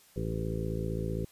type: harmonic tone with a mistuned harmonic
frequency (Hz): 55.4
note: A1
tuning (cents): +13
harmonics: 1 / 2 / 3 / 4 / 5 / 6 / 7 / 8 / 9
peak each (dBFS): -37 / -36 / -36 / -43 / -44 / -43 / -39 / -45 / -42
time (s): 0.16-1.25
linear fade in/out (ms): 5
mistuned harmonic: 8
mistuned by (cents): -39
effects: white hiss -60 dBFS RMS until 1.31 s + resampled to 32000 Hz